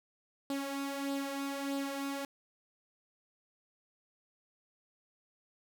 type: tone with flanger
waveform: sawtooth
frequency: 277.2 Hz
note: C#4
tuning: in tune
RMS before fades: -37 dBFS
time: 0.5-2.25 s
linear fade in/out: 2 ms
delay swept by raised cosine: 0.23 to 2.83 ms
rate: 1.6 Hz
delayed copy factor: +0.55
effects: none